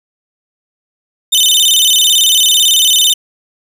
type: tone with vibrato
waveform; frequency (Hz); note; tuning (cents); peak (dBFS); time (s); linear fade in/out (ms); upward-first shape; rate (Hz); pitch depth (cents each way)
sawtooth; 3322; G#7; 0; -4; 1.32-3.14; 10; square; 18; 160
effects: none